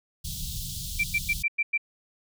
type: band-stop noise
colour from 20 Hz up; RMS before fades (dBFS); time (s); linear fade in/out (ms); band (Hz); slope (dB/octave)
pink; -34; 0.24-1.43; 10; 180 to 3300; 48
type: tone bursts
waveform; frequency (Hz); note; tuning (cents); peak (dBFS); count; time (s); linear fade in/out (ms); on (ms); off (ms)
sine; 2349; D7; 0; -21; 6; 0.99-1.778; 10; 48; 100
effects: none